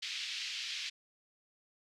pink band-pass noise, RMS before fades -40 dBFS, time 0.02-0.9 s, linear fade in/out 10 ms, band 2400 to 5100 Hz, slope 24 dB/octave, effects none

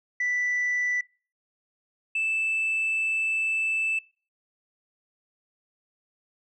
sine tone pair in turn, 1975.5 / 2637 Hz, B6 / E7, 0 / 0 cents, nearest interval perfect fourth, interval 500 cents, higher second, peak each -22 dBFS, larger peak neither, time 0.2-1.01 / 2.15-3.99 s, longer second, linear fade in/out 5 ms, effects noise-tail reverb RT60 0.4 s tail -25 dB re dry + tanh soft clip ceiling -21 dBFS

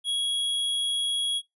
square tone, 3322 Hz, G#7, in tune, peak -25 dBFS, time 0.04-1.42 s, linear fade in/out 50 ms, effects noise-tail reverb RT60 0.2 s tail -24 dB re dry + resampled to 24000 Hz

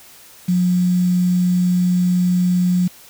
sine tone with quantisation, 179.6 Hz, F3, 49 cents sharp, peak -13 dBFS, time 0.48-2.88 s, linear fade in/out 10 ms, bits 6, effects white hiss -44 dBFS RMS until 3.09 s

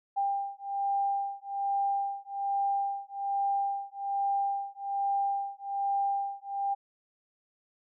sine beating tone pair, 795 / 796.2 Hz, G5 / G5, +24 / +27 cents, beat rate 1.2 Hz, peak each -31 dBFS, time 0.16-6.75 s, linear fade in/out 20 ms, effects none

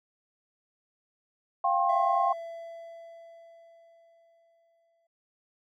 sine chord, F suspended second, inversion none, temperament equal with one note detuned, 698.5 / 784 / 1070.3 Hz, F5 / G5 / C6, 0 / 0 / +39 cents, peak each -27 dBFS, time 1.64-2.33 s, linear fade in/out 5 ms
triangle tone with exponential decay, 669 Hz, E5, 25 cents sharp, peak -28 dBFS, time 1.89-5.07 s, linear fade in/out 5 ms, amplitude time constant 690 ms
effects none

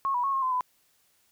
sine tone with pitch steps, 1091 / 977 / 1098 / 1075 / 1029 / 1003 Hz, C#6 / B5 / C#6 / C6 / C6 / B5, -28 / -19 / -17 / +47 / -29 / +26 cents, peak -24 dBFS, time 0.05-0.608 s, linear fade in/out 0 ms, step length 93 ms, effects white hiss -67 dBFS RMS until 1.31 s

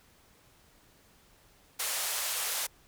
white band-pass noise, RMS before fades -33 dBFS, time 1.79-2.67 s, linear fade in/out 10 ms, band 500 to 14000 Hz, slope 24 dB/octave, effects pink hiss -62 dBFS RMS until 2.87 s

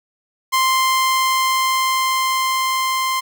sawtooth tone with level ramp, 1046.5 Hz, C6, in tune, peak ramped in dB -10 to -14 dBFS, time 0.52-3.21 s, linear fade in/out 20 ms, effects none

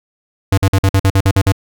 square tone bursts, 96.8 Hz, G2, 21 cents flat, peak -9 dBFS, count 10, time 0.52-1.522 s, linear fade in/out 5 ms, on 57 ms, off 48 ms, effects none

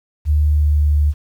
sine tone with pitch glide, 75 to 73.84 Hz, D2 to D2, +37 to +10 cents, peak -11 dBFS, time 0.25-1.14 s, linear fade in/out 50 ms, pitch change -27 cents, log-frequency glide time 0.42-0.94 s, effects 8-bit

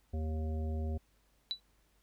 harmonic tone, 78.4 Hz, D#2, 14 cents sharp, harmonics 1 / 3 / 5 / 7 / 9, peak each -33 / -43 / -47 / -50 / -52 dBFS, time 0.13-0.98 s, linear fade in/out 10 ms
sine tone with exponential decay, 3951 Hz, B7, in tune, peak -28 dBFS, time 1.51-1.6 s, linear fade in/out 0 ms, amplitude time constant 19 ms
effects added 50 Hz sine -70 dBFS peak until 2.02 s + pink hiss -73 dBFS RMS until 2.02 s

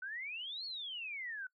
sine exponential two-way sweep, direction up then down, 1480 to 4435 to 1480 Hz, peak -40 dBFS, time 0.02-1.47 s, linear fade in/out 5 ms, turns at 0.65 s, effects noise-tail reverb RT60 0.1 s tail -22 dB re dry

